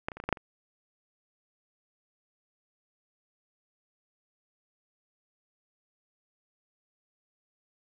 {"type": "clicks", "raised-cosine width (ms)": 0.5, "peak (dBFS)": [-15, -25, -28, -21, -25, -15, -8, -30], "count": 8, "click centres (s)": [0.085, 0.118, 0.17, 0.201, 0.239, 0.29, 0.327, 0.372], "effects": []}